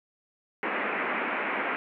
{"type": "band-pass noise", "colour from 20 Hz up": "white", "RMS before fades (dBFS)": -30, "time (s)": [0.63, 1.76], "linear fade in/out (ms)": 0, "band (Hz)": [200, 2400], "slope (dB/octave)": 48, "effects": []}